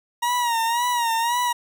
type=tone with vibrato; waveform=40% pulse; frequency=944 Hz; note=A#5; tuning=22 cents sharp; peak=-19 dBFS; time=0.22-1.53 s; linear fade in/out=10 ms; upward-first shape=sine; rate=1.9 Hz; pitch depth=71 cents each way; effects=none